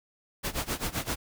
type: noise with tremolo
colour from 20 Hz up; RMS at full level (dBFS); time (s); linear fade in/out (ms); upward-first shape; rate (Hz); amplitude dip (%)
pink; -29; 0.43-1.16; 20; sine; 7.7; 90
effects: none